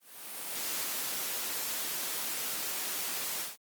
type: noise with ADSR envelope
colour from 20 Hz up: white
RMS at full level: -33 dBFS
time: 0-3.57 s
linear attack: 830 ms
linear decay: 6 ms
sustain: -2 dB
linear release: 160 ms
effects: high-pass 200 Hz 12 dB/octave + Opus 32 kbps